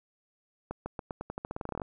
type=accelerating click train; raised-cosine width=1 ms; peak=-21 dBFS; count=18; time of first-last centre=0.71-1.818 s; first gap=150 ms; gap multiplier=0.88; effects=none